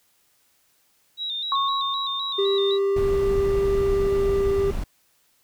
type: tone with vibrato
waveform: sine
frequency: 3745 Hz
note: A#7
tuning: 7 cents sharp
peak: -26 dBFS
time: 1.17-2.79 s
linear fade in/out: 50 ms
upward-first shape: square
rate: 3.9 Hz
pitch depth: 55 cents each way
type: tone with exponential decay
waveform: sine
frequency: 1100 Hz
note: C#6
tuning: 14 cents flat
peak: -19 dBFS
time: 1.52-3.92 s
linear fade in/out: 1 ms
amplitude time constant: 520 ms
type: tone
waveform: triangle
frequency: 395.2 Hz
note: G4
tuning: 14 cents sharp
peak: -17 dBFS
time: 2.38-4.71 s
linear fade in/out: 10 ms
type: noise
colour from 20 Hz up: brown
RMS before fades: -28 dBFS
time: 2.96-4.84 s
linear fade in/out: 5 ms
effects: white hiss -64 dBFS RMS until 5.43 s